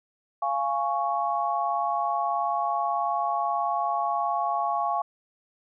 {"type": "chord", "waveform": "sine", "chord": "Db major", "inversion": "first", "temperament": "just", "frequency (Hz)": [693, 831.5, 1108.7], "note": ["F5", "Ab5", "Db6"], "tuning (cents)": [-14, 2, 0], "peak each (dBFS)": -28, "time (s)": [0.42, 5.02], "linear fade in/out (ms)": 5, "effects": []}